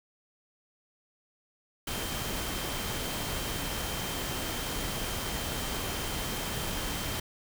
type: tone in noise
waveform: sine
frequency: 3136 Hz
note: G7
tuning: in tune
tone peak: -43 dBFS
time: 1.87-7.2 s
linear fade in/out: 5 ms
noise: pink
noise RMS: -34 dBFS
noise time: 1.87-7.2 s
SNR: -12 dB
effects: none